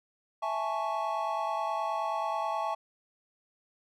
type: chord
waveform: triangle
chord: A major seventh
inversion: second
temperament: equal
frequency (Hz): 659.3 / 830.6 / 880 / 1108.7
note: E5 / G#5 / A5 / C#6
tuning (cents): 0 / 0 / 0 / 0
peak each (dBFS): -33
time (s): 0.42-2.75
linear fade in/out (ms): 10
effects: none